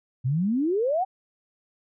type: exponential sweep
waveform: sine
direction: up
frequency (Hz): 120 to 790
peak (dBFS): -21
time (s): 0.24-1.05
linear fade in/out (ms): 20
effects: none